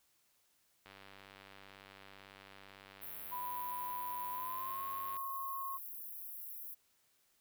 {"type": "click train", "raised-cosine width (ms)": 0.3, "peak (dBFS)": -38, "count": 423, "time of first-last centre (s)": [0.86, 5.166], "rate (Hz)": 98}
{"type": "high-pass noise", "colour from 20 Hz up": "white", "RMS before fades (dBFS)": -47, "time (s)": [3.01, 6.75], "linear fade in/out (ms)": 20, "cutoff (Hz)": 11000, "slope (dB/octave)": 96}
{"type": "tone with pitch glide", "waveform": "sine", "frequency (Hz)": [988, 1083.7], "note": ["B5", "C#6"], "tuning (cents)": [0, -40], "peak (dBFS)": -39, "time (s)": [3.31, 5.78], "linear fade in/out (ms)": 20, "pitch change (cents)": 160, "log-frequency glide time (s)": [4.31, 4.83]}
{"effects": ["white hiss -74 dBFS RMS until 7.4 s"]}